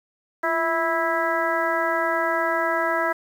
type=harmonic tone with a mistuned harmonic; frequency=328.2 Hz; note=E4; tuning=8 cents flat; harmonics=1 / 2 / 3 / 4 / 5 / 6; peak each=-30 / -25 / -27 / -27 / -27 / -30 dBFS; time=0.43-3.13 s; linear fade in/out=10 ms; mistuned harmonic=1; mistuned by=+71 cents; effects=8-bit